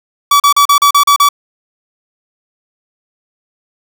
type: tone bursts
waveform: 45% pulse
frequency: 1145 Hz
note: D6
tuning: 44 cents flat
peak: -5 dBFS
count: 8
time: 0.31-1.289 s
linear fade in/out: 5 ms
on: 90 ms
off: 37 ms
effects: none